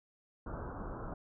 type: low-pass noise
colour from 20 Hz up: pink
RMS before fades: -42 dBFS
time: 0.46-1.14 s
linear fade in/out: 5 ms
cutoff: 1500 Hz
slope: 96 dB/octave
effects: none